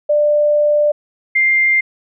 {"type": "tone pair in turn", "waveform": "sine", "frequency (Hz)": [593, 2102], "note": ["D5", "C7"], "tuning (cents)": [17, 7], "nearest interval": "octave + minor seventh", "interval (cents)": 2190, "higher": "second", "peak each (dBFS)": -10, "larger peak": "neither", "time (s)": [[0.09, 0.92], [1.35, 1.81]], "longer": "first", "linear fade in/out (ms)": 10, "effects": []}